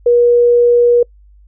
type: tone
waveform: sine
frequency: 480 Hz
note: B4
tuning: 49 cents flat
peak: -6 dBFS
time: 0.06-1.03 s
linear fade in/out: 5 ms
effects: noise-tail reverb RT60 0.1 s tail -26 dB re dry + added 50 Hz sine -41 dBFS peak until 1.47 s